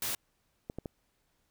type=noise; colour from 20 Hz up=white; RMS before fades=-34 dBFS; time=0.02-0.15 s; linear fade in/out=2 ms
type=clicks; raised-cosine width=2 ms; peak=-24 dBFS; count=3; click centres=0.699 / 0.786 / 0.858 s
effects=pink hiss -75 dBFS RMS until 1.5 s